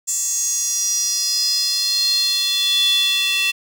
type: tone with high-pass filter sweep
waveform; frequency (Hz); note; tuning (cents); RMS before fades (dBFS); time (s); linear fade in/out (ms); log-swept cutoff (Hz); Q
square; 383.3; G4; -39; -19; 0.07-3.52; 20; 7200 to 2900; 7.9
effects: none